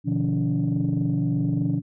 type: tone cluster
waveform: sine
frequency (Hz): 124.3 / 149 / 172.5 / 285.9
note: B2 / D3 / F3 / D4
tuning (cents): +12 / +25 / -21 / -46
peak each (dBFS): -25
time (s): 0.04-1.82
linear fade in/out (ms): 50
effects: tanh soft clip ceiling -15 dBFS